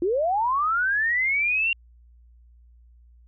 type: linear sweep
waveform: sine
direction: up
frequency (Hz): 326.7 to 2780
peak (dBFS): -20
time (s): 0.02-1.73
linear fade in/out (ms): 2
effects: added 59 Hz sine -50 dBFS peak until 3.27 s